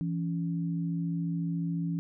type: tone pair together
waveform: sine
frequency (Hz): 167.5 / 281.7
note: E3 / C#4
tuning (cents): +28 / +28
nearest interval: major sixth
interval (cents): 900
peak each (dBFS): -29 / -36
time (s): 0.01-1.99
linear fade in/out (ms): 0
effects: none